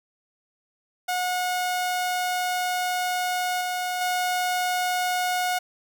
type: tone with level steps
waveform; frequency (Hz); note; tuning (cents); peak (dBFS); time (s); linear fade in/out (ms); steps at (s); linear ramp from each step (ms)
sawtooth; 726; F#5; -33; -20 / -22 / -19; 1.08-5.59; 10; 3.61 / 4.01; 2
effects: none